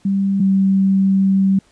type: tone pair in turn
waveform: sine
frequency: 196 / 193.3 Hz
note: G3 / G3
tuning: 0 / -24 cents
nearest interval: unison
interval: 24 cents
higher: first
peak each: -14 / -11 dBFS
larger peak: second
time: 0.05-0.4 / 0.4-1.59 s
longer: second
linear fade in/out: 5 ms
effects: pink hiss -55 dBFS RMS until 1.71 s + resampled to 22050 Hz